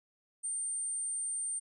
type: tone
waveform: sine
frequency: 8870 Hz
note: C#9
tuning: in tune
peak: -33 dBFS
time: 0.43-1.6 s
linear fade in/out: 20 ms
effects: none